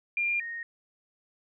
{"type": "tone pair in turn", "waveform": "sine", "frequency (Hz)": [2398, 1858.4], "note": ["D7", "A#6"], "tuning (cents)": [36, -6], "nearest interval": "major third", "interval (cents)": 442, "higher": "first", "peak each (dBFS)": [-25, -34], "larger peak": "first", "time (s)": [[0.17, 0.4], [0.4, 0.63]], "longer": "neither", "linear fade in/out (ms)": 2, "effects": []}